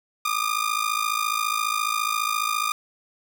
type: ring-modulated tone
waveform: sawtooth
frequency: 1213 Hz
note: D#6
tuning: 44 cents flat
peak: -16 dBFS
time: 0.25-2.72 s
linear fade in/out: 0 ms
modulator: 27.3 Hz
effects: none